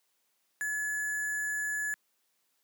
sine tone with sample-and-hold, 1706 Hz, G#6, 46 cents sharp, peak -30 dBFS, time 0.61-1.94 s, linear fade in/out 0 ms, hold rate 8820 Hz, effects white hiss -75 dBFS RMS until 2.63 s + high-pass 200 Hz 12 dB/octave

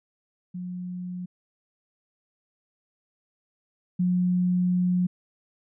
sine tone pair in turn, 180 / 180 Hz, F#3 / F#3, -47 / -47 cents, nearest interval unison, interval 0 cents, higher neither, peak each -31 / -20 dBFS, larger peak second, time 0.54-1.26 / 3.99-5.07 s, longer second, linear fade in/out 10 ms, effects none

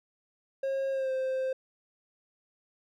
triangle tone with pitch glide, 540 to 523.4 Hz, C#5 to C5, -45 to 0 cents, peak -26 dBFS, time 0.63-1.53 s, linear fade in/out 5 ms, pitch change -55 cents, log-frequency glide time 0.91-1.12 s, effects none

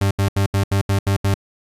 40% pulse tone bursts, 98.6 Hz, G2, 11 cents sharp, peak -14 dBFS, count 8, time 0.01-1.342 s, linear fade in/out 5 ms, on 100 ms, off 76 ms, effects resampled to 32000 Hz + 9-bit

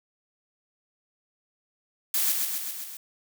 blue noise with echo, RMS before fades -25 dBFS, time 2.14-2.32 s, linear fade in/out 2 ms, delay 130 ms, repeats 5, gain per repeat -3 dB, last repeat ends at 2.97 s, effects none

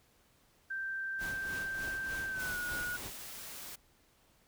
sine tone with pitch glide, 1567 to 1453.6 Hz, G6 to F#6, -1 to -31 cents, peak -35 dBFS, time 0.7-2.97 s, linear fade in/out 10 ms, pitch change -130 cents, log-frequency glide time 2.28-2.58 s
pink noise with tremolo, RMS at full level -44 dBFS, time 1.18-3.12 s, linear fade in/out 50 ms, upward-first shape sine, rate 3.3 Hz, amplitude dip 55%
white noise, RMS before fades -46 dBFS, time 2.39-3.76 s, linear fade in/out 10 ms
effects pink hiss -68 dBFS RMS until 4.47 s

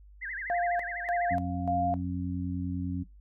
sine tone with vibrato, 1805 Hz, A6, 44 cents sharp, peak -34 dBFS, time 0.21-1.36 s, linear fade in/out 20 ms, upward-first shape sine, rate 12 Hz, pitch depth 240 cents each way
sine tone with tremolo, 700 Hz, F5, 4 cents sharp, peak -26 dBFS, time 0.5-1.94 s, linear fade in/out 0 ms, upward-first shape square, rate 1.7 Hz, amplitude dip 75%
harmonic tone, 90 Hz, F#2, 47 cents flat, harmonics 1 / 2 / 3, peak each -34 / -34 / -34 dBFS, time 1.3-3.04 s, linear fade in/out 20 ms
effects noise-tail reverb RT60 0.2 s tail -20 dB re dry + added 50 Hz sine -50 dBFS peak until 3.2 s

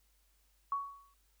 sine tone with exponential decay, 1119 Hz, C#6, 16 cents sharp, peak -29 dBFS, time 0.72-1.14 s, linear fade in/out 2 ms, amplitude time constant 91 ms, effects added 50 Hz sine -70 dBFS peak until 1.4 s + white hiss -74 dBFS RMS until 1.4 s

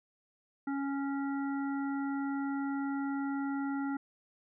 harmonic tone, 277.2 Hz, C#4, in tune, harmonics 1 / 3 / 5 / 7, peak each -32 / -42 / -43 / -51 dBFS, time 0.67-3.97 s, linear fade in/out 5 ms, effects none

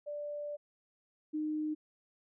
sine tone pair in turn, 587.3 / 306.5 Hz, D5 / D#4, 0 / -26 cents, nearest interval major seventh, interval 1126 cents, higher first, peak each -37 / -32 dBFS, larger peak second, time 0.06-0.57 / 1.33-1.75 s, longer first, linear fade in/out 20 ms, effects none

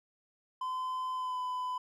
triangle tone with pitch glide, 1023 to 1004.8 Hz, C6 to B5, -39 to +30 cents, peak -31 dBFS, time 0.61-1.78 s, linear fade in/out 5 ms, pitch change -31 cents, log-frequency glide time 1.14-1.39 s, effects none

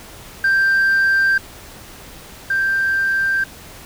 sine tone pair in turn, 1576 / 1576 Hz, G6 / G6, +9 / +9 cents, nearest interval unison, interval 0 cents, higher neither, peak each -10 / -14 dBFS, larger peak first, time 0.44-1.38 / 2.5-3.44 s, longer neither, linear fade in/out 5 ms, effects tanh soft clip ceiling -11 dBFS + pink hiss -39 dBFS RMS until 3.85 s

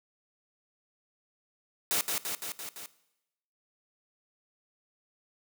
white noise with echo, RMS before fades -28 dBFS, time 1.91-2.01 s, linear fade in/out 0 ms, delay 170 ms, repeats 5, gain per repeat -3 dB, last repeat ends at 2.86 s, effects noise-tail reverb RT60 0.9 s tail -18 dB re dry + high-pass 200 Hz 12 dB/octave

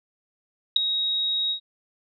sine tone with ADSR envelope, 3788 Hz, A#7, 27 cents sharp, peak -9 dBFS, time 0.76-1.6 s, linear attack 5 ms, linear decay 4 ms, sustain -13 dB, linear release 93 ms, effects none

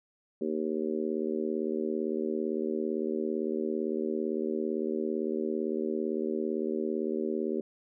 harmonic tone, 77.78 Hz, D#2, in tune, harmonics 3 / 4 / 5 / 6 / 7, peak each -34 / -35 / -32 / -38 / -41 dBFS, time 0.41-7.61 s, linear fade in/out 5 ms, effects none

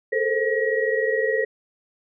sine tone cluster, 431.7 / 451.3 / 525 / 1904 Hz, A4 / A4 / C5 / A#6, -33 / +44 / +6 / +36 cents, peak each -25 dBFS, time 0.12-1.45 s, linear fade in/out 10 ms, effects none

